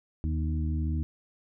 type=harmonic tone with a mistuned harmonic; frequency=77.9 Hz; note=D#2; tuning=3 cents sharp; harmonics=1 / 2 / 3 / 4; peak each=-27 / -35 / -37 / -39 dBFS; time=0.24-1.03 s; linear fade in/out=0 ms; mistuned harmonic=3; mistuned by=+35 cents; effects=none